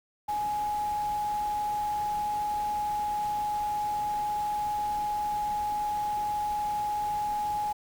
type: tone in noise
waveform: sine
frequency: 836 Hz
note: G#5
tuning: 11 cents sharp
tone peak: -27 dBFS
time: 0.28-7.73 s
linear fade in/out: 10 ms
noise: pink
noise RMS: -45 dBFS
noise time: 0.28-7.73 s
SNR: +15 dB
effects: none